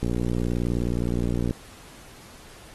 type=click train; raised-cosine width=3 ms; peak=-13 dBFS; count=89; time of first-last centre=0.03-1.509 s; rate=59.5 Hz; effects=pink hiss -48 dBFS RMS until 2.74 s + AAC 32 kbps